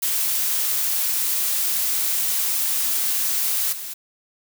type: noise with level steps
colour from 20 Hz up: blue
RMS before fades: -22 / -32 dBFS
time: 0.02-3.94 s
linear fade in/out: 10 ms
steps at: 3.72 s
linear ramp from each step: 10 ms
effects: none